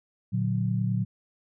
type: chord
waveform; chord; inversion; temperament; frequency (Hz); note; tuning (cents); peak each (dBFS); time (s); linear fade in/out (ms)
sine; Bb augmented; none; equal; 116.54 / 146.83 / 185; Bb2 / D3 / F#3; 0 / 0 / 0; -26 / -32 / -28; 0.32-1.05; 20
effects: none